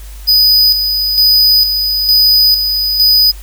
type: tone with tremolo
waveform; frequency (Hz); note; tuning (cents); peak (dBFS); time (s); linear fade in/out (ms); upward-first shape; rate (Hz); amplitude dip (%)
square; 4978; D#8; 0; -6; 0.27-3.32; 20; square; 1.1; 50
effects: added 50 Hz sine -27 dBFS peak until 3.42 s + white hiss -39 dBFS RMS until 3.42 s